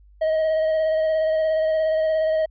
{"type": "tone with vibrato", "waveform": "triangle", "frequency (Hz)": 632, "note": "D#5", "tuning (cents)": 27, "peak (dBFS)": -16, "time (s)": [0.21, 2.46], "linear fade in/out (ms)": 10, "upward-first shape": "square", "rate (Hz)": 17, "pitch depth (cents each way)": 15, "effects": ["added 50 Hz sine -48 dBFS peak until 2.5 s", "resampled to 11025 Hz"]}